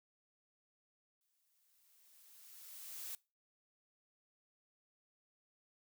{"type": "noise with exponential growth", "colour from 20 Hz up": "blue", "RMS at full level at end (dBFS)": -44, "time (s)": [1.21, 3.15], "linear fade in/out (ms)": 1, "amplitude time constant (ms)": 420, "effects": ["noise-tail reverb RT60 0.3 s tail -23 dB re dry"]}